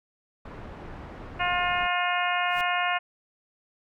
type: low-pass noise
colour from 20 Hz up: pink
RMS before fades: -41 dBFS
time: 0.45-1.87 s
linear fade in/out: 5 ms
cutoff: 1500 Hz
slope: 12 dB/octave
type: harmonic tone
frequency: 355.7 Hz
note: F4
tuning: 32 cents sharp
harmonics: 2 / 3 / 4 / 5 / 6 / 7 / 8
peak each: -28 / -30 / -31 / -32 / -33 / -33 / -34 dBFS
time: 1.39-2.99 s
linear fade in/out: 20 ms
type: noise with exponential growth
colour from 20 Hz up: pink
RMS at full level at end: -40 dBFS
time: 2.41-2.61 s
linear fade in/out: 1 ms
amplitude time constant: 43 ms
effects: none